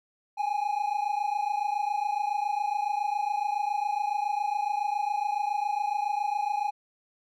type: tone pair together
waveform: triangle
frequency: 811.8 / 839 Hz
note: G#5 / G#5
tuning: -40 / +17 cents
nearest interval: minor second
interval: 57 cents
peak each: -27 dBFS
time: 0.37-6.71 s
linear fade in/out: 20 ms
effects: none